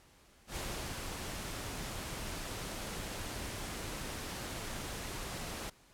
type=noise with ADSR envelope; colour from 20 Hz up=pink; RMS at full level=-39 dBFS; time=0.47-5.7 s; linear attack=89 ms; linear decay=380 ms; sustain=-2 dB; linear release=7 ms; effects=pink hiss -63 dBFS RMS until 5.93 s + low-pass 12000 Hz 12 dB/octave